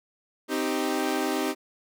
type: chord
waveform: sawtooth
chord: C minor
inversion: none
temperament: equal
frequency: 261.6 / 311.1 / 392 Hz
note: C4 / Eb4 / G4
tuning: 0 / 0 / 0 cents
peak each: -26 / -25 / -26 dBFS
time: 0.48-1.55 s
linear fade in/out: 50 ms
effects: none